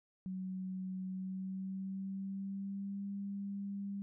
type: tone with pitch glide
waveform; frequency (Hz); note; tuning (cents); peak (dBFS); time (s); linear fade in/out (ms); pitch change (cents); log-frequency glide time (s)
sine; 187 to 199.27; F#3 to G3; +19 to +29; -38; 0.26-4.02; 0; +110; 1.07-3.05
effects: none